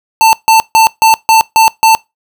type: tone bursts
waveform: square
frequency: 891 Hz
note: A5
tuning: 22 cents sharp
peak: -4 dBFS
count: 7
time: 0.21-1.95 s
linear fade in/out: 0 ms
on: 120 ms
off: 150 ms
effects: noise-tail reverb RT60 0.2 s tail -22 dB re dry